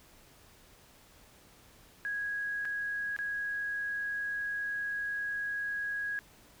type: tone with dropouts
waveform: sine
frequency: 1655 Hz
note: G#6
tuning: 6 cents flat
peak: -32 dBFS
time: 2.05-6.19 s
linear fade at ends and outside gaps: 0 ms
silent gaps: 2.65-2.654 / 3.164-3.189 s
effects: pink hiss -59 dBFS RMS until 6.6 s